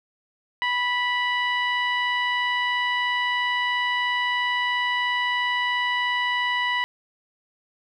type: tone with low-pass filter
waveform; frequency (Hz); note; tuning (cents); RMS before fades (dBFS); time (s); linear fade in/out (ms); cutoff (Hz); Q
15% pulse; 983; B5; -8; -24; 0.62-6.84; 0; 2400; 1.5
effects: none